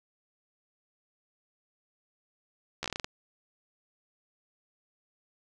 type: slowing click train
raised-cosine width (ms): 0.2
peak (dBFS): -16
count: 9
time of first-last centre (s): 2.83-3.044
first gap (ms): 13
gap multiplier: 1.2
effects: none